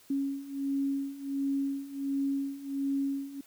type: beating tone pair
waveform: sine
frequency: 275.2 / 276.6 Hz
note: C#4 / C#4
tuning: -12 / -4 cents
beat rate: 1.4 Hz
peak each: -34 / -31 dBFS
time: 0.1-3.41 s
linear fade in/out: 5 ms
effects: white hiss -59 dBFS RMS until 3.46 s